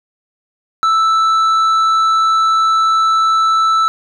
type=tone with tanh clipping; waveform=sine; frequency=1318.5 Hz; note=E6; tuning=in tune; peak=-11 dBFS; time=0.83-3.88 s; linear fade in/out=0 ms; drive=7 dB; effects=none